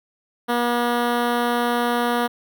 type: tone with notch filter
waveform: 10% pulse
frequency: 240 Hz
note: B3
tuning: 49 cents flat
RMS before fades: -21 dBFS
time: 0.48-2.28 s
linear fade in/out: 20 ms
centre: 6900 Hz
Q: 0.61
effects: none